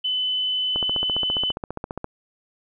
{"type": "tone", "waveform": "sine", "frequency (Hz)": 3017, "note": "F#7", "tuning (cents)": 33, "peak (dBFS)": -21, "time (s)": [0.04, 1.52], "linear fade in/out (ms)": 10}
{"type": "click train", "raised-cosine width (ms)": 1, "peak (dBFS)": -15, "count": 20, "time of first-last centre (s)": [0.76, 2.044], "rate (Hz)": 14.8}
{"effects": []}